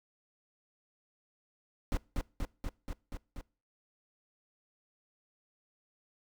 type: noise with echo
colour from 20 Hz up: brown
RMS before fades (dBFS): -30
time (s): 1.92-1.97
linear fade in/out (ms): 0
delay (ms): 240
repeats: 6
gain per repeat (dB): -2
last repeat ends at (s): 3.41
effects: noise-tail reverb RT60 0.4 s tail -24 dB re dry